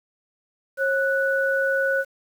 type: tone pair together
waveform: sine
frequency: 541.7 / 1480 Hz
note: C#5 / F#6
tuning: -40 / 0 cents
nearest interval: octave + perfect fourth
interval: 1740 cents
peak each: -22 / -22 dBFS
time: 0.77-2.05 s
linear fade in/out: 50 ms
effects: 8-bit